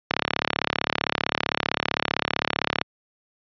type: click train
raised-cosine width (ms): 0.3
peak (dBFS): -3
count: 97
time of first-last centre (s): 0.11-2.814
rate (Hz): 35.5
effects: high-pass 100 Hz 12 dB/octave + resampled to 11025 Hz